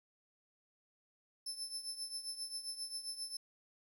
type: tone with tremolo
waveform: 30% pulse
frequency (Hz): 5274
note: E8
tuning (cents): 0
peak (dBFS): -34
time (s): 1.46-3.37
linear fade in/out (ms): 5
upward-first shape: triangle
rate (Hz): 7.5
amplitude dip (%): 80
effects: 12-bit